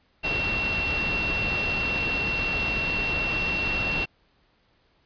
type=tone in noise; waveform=sine; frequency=2723 Hz; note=F7; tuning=44 cents flat; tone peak=-25 dBFS; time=0.23-4.06 s; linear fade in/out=20 ms; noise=pink; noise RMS=-30 dBFS; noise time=0.23-4.06 s; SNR=+2 dB; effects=pink hiss -65 dBFS RMS until 5.05 s + resampled to 11025 Hz